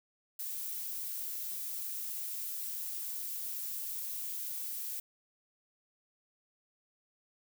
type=noise; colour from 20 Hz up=violet; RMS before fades=-39 dBFS; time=0.39-5 s; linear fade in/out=5 ms; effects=none